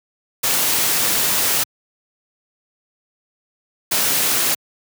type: noise bursts at uneven times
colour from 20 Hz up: white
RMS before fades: -18 dBFS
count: 2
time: 0.43-1.64 / 3.91-4.55 s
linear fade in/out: 10 ms
effects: high-pass 100 Hz 12 dB/octave